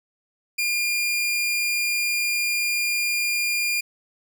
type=tone; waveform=sawtooth; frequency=2409 Hz; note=D7; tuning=43 cents sharp; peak=-18 dBFS; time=0.58-3.81 s; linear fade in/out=10 ms; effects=none